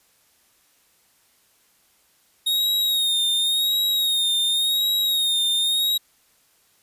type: tone with vibrato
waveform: 45% pulse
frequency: 3729 Hz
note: A#7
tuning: in tune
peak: -18 dBFS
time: 2.46-5.98 s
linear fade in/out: 10 ms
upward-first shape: sine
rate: 0.91 Hz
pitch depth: 52 cents each way
effects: white hiss -61 dBFS RMS until 6.82 s + resampled to 32000 Hz